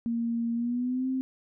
sine tone with pitch glide, 232.7 to 261.2 Hz, A#3 to C4, -3 to -3 cents, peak -26 dBFS, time 0.06-1.21 s, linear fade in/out 0 ms, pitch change +200 cents, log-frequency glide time 0.54-1.08 s, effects none

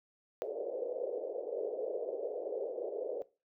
pink band-pass noise, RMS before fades -38 dBFS, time 0.42-3.22 s, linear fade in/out 0 ms, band 420 to 570 Hz, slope 48 dB/octave, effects noise-tail reverb RT60 0.3 s tail -20 dB re dry

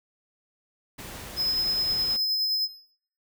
pink noise, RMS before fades -40 dBFS, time 0.98-2.17 s, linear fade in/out 10 ms
square tone with tremolo, 5100 Hz, D#8, 42 cents sharp, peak -22 dBFS, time 1.36-2.69 s, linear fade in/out 50 ms, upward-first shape sine, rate 9.6 Hz, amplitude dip 25%
effects noise-tail reverb RT60 0.6 s tail -18 dB re dry

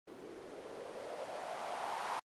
violet noise with low-pass filter sweep, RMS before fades -43 dBFS, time 0.07-2.2 s, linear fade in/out 10 ms, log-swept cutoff 340 to 940 Hz, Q 3.2, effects Opus 24 kbps

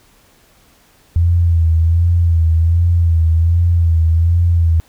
sine tone with vibrato, 83.7 Hz, E2, 27 cents sharp, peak -9 dBFS, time 1.16-4.8 s, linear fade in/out 0 ms, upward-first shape sine, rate 1.3 Hz, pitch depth 51 cents each way, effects pink hiss -51 dBFS RMS until 4.88 s

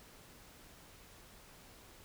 silence, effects pink hiss -58 dBFS RMS until 2.04 s

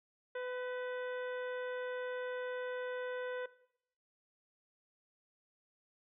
harmonic tone with a mistuned harmonic, 501 Hz, B4, 25 cents sharp, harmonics 1 / 2 / 3 / 4 / 5 / 6 / 7, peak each -38 / -50 / -46 / -52 / -60 / -62 / -60 dBFS, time 0.35-3.46 s, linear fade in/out 5 ms, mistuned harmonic 4, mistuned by -41 cents, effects noise-tail reverb RT60 0.7 s tail -18 dB re dry

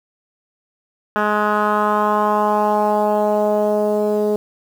10% pulse tone with low-pass filter sweep, 210 Hz, G#3, 19 cents sharp, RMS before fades -17 dBFS, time 1.16-4.36 s, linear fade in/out 0 ms, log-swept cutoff 1600 to 470 Hz, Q 2.6, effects 7-bit

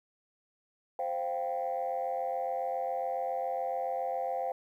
sine chord, C suspended fourth, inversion none, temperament just, 523.3 / 697.7 / 784.9 Hz, C5 / F5 / G5, 0 / -2 / +2 cents, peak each -34 dBFS, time 0.99-4.52 s, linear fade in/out 2 ms, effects tanh soft clip ceiling -24 dBFS + 11-bit

